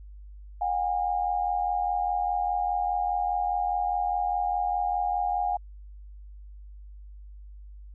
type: tone pair together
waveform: sine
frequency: 722.1 / 807 Hz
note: F#5 / G#5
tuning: -42 / -50 cents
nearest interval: major second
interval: 192 cents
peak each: -27 dBFS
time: 0.61-5.57 s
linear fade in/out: 5 ms
effects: added 50 Hz sine -42 dBFS peak until 7.94 s